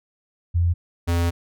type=tone pair in turn; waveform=sine / square; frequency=86.1 / 85.51 Hz; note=F2 / F2; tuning=-24 / -36 cents; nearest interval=unison; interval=12 cents; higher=first; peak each=-16 / -19 dBFS; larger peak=first; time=0.54-0.74 / 1.07-1.31 s; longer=second; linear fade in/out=20 ms; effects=none